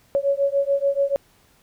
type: beating tone pair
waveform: sine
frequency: 554.4 / 561.3 Hz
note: C#5 / C#5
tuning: 0 / +22 cents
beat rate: 6.9 Hz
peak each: -21 dBFS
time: 0.15-1.16 s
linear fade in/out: 0 ms
effects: pink hiss -58 dBFS RMS until 1.62 s